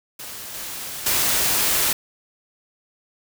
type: noise with level steps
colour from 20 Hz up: white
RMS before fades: -35 / -32 / -20 dBFS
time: 0.19-1.93 s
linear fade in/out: 5 ms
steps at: 0.54 / 1.06 s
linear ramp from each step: 5 ms
effects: none